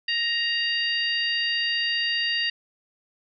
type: harmonic tone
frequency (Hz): 935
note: A#5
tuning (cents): +5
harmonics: 2 / 3 / 4 / 5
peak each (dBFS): -27 / -26 / -34 / -29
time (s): 0.08-2.5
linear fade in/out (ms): 5
effects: none